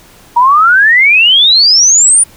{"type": "exponential sweep", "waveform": "sine", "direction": "up", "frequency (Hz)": [932.3, 9640], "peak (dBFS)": -3, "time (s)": [0.36, 2.24], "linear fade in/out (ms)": 10, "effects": ["pink hiss -40 dBFS RMS until 2.36 s"]}